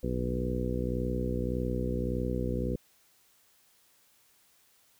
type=harmonic tone with a mistuned harmonic; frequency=61.74 Hz; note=B1; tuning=in tune; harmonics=1 / 2 / 3 / 4 / 5 / 6 / 7 / 8; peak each=-34 / -36 / -36 / -36 / -41 / -38 / -42 / -37 dBFS; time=0.03-2.76 s; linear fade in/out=5 ms; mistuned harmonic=1; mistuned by=-37 cents; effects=white hiss -65 dBFS RMS until 4.99 s